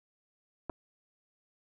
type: clicks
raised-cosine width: 1 ms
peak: -24 dBFS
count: 2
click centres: 0.696 / 0.699 s
effects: none